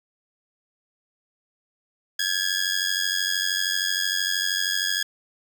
15% pulse ring-modulated tone, 1661.2 Hz, G#6, in tune, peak -13 dBFS, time 2.19-5.03 s, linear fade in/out 5 ms, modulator 46.5 Hz, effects none

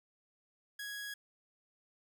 sawtooth tone, 1662 Hz, G#6, 1 cent sharp, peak -37 dBFS, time 0.79-1.14 s, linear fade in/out 5 ms, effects none

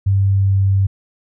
sine tone with pitch glide, 98 to 97.38 Hz, G2 to G2, 0 to -11 cents, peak -11 dBFS, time 0.06-0.87 s, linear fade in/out 10 ms, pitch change -11 cents, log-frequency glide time 0.3-0.56 s, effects none

